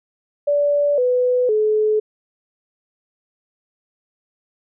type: tone with pitch steps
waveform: sine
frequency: 579 / 498.3 / 428.8 Hz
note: D5 / B4 / A4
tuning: -25 / +15 / -45 cents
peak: -14 dBFS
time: 0.47-2 s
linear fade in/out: 10 ms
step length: 510 ms
effects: none